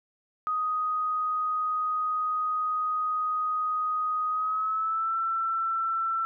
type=tone with pitch glide; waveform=sine; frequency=1249 to 1338.6 Hz; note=D#6 to E6; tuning=+6 to +26 cents; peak=-25 dBFS; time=0.47-6.25 s; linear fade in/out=0 ms; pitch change=+120 cents; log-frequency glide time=4.29-5.16 s; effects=none